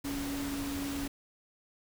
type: tone in noise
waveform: sine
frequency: 280 Hz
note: C#4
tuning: 18 cents sharp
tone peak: -34 dBFS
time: 0.04-1.08 s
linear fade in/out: 10 ms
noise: pink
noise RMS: -40 dBFS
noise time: 0.04-1.08 s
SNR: +3 dB
effects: none